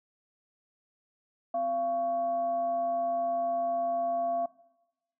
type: tone with frequency modulation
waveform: sine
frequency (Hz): 686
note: F5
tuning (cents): -31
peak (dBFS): -27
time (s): 1.54-4.46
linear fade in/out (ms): 5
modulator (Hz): 428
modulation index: 0.33
effects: noise-tail reverb RT60 1.0 s tail -20 dB re dry